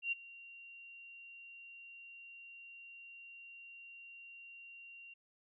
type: tone with ADSR envelope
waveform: sine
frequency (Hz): 2760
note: F7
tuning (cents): -21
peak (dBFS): -31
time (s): 0.02-5.14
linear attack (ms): 100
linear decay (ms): 17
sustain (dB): -20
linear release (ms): 8
effects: none